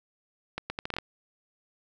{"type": "accelerating click train", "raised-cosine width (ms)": 0.3, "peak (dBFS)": -16, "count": 8, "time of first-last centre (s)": [0.58, 0.985], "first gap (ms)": 120, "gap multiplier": 0.74, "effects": []}